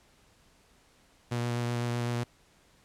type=tone with vibrato; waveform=sawtooth; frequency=120 Hz; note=B2; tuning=49 cents flat; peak=-25 dBFS; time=1.31-2.24 s; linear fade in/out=10 ms; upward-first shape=triangle; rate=7.9 Hz; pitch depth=17 cents each way; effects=pink hiss -63 dBFS RMS until 2.84 s + low-pass 10000 Hz 12 dB/octave